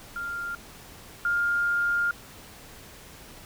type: tone pair in turn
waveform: sine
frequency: 1396.9 / 1407.4 Hz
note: F6 / F6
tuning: 0 / +13 cents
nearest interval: unison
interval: 13 cents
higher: second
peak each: -30 / -22 dBFS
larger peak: second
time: 0.16-0.55 / 1.25-2.11 s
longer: second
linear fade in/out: 2 ms
effects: pink hiss -47 dBFS RMS until 3.45 s